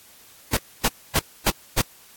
pink noise bursts, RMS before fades -19 dBFS, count 5, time 0.53-1.815 s, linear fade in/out 5 ms, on 41 ms, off 270 ms, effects white hiss -50 dBFS RMS until 2.16 s + AAC 64 kbps

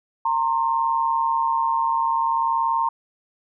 sine tone pair together, 919 / 1059.5 Hz, A#5 / C6, -25 / +21 cents, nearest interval major second, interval 246 cents, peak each -20 / -23 dBFS, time 0.25-2.89 s, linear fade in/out 5 ms, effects none

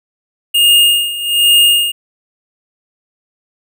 square tone with tremolo, 2836 Hz, F7, 26 cents sharp, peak -6 dBFS, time 0.54-1.92 s, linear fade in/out 10 ms, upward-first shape sine, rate 1.2 Hz, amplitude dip 80%, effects none

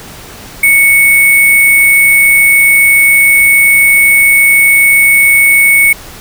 sine tone with sample-and-hold, 2217 Hz, C#7, in tune, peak -3 dBFS, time 0.63-5.93 s, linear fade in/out 5 ms, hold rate 11025 Hz, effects pink hiss -30 dBFS RMS until 6.2 s

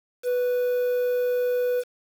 triangle tone with quantisation, 493.9 Hz, B4, in tune, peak -19 dBFS, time 0.23-1.84 s, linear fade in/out 50 ms, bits 7, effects none

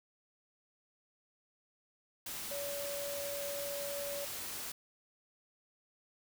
sine tone in noise, 569 Hz, C#5, 45 cents sharp, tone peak -39 dBFS, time 2.51-4.25 s, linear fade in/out 5 ms, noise white, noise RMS -42 dBFS, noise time 2.26-4.72 s, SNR 0 dB, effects none

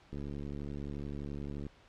click train, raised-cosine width 3 ms, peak -29 dBFS, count 111, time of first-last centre 0.13-1.666 s, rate 71.6 Hz, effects pink hiss -61 dBFS RMS until 1.88 s + low-pass 4000 Hz 12 dB/octave

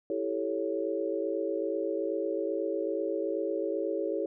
sine chord, A dominant seventh, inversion second, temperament equal, 329.6 / 392 / 440 / 554.4 Hz, E4 / G4 / A4 / C#5, 0 / 0 / 0 / 0 cents, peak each -34 dBFS, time 0.1-4.26 s, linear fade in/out 2 ms, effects none

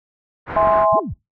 white low-pass noise, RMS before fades -28 dBFS, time 0.46-0.87 s, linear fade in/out 50 ms, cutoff 1600 Hz, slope 24 dB/octave
sine chord, E augmented, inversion none, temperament equal with one note detuned, 651.3 / 830.6 / 1046.5 Hz, E5 / G#5 / B#5, -21 / 0 / 0 cents, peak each -15 / -19 / -17 dBFS, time 0.56-1 s, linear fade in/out 10 ms
clicks, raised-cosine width 2 ms, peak -15 dBFS, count 3, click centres 0.565 / 0.629 / 0.673 s
sine linear two-way sweep, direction up then down, 38.89 to 466.2 to 38.89 Hz, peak -24 dBFS, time 0.92-1.14 s, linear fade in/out 10 ms, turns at 0.98 s
effects noise-tail reverb RT60 0.2 s tail -21 dB re dry

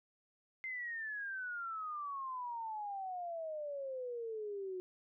sine exponential sweep, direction down, 2093 to 363.2 Hz, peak -39 dBFS, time 0.64-4.8 s, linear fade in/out 0 ms, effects none

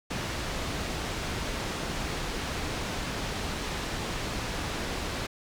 pink low-pass noise, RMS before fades -33 dBFS, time 0.1-5.27 s, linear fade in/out 10 ms, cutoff 6000 Hz, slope 12 dB/octave, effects none

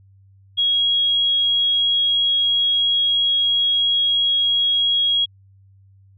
sine tone, 3301 Hz, G#7, 11 cents flat, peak -15 dBFS, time 0.57-5.26 s, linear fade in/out 20 ms, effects added 97 Hz sine -48 dBFS peak until 6.17 s

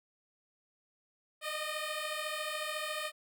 10% pulse beating tone pair, 606 / 620 Hz, D#5 / D#5, -46 / -6 cents, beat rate 14 Hz, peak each -30 dBFS, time 1.41-3.12 s, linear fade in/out 50 ms, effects none

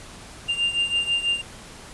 triangle beating tone pair, 2794 / 2800.1 Hz, F7 / F7, 0 / +4 cents, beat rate 6.1 Hz, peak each -21 / -25 dBFS, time 0.48-1.42 s, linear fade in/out 20 ms, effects pink hiss -42 dBFS RMS until 1.93 s + resampled to 24000 Hz

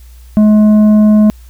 sine tone with tanh clipping, 212.5 Hz, G#3, 40 cents sharp, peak -5 dBFS, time 0.37-1.3 s, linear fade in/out 0 ms, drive 7 dB, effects added 60 Hz sine -33 dBFS peak until 1.49 s + white hiss -48 dBFS RMS until 1.49 s

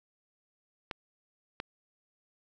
clicks, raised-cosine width 0.3 ms, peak -19 dBFS, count 2, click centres 0.912 / 1.601 s, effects none

